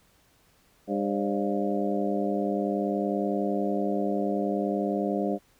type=harmonic tone with a mistuned harmonic; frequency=100.5 Hz; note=G2; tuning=44 cents sharp; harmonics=2 / 3 / 4 / 5 / 6 / 7; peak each=-29 / -31 / -32 / -33 / -34 / -34 dBFS; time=0.87-5.39 s; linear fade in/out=50 ms; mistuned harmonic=5; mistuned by=+100 cents; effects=pink hiss -63 dBFS RMS until 5.59 s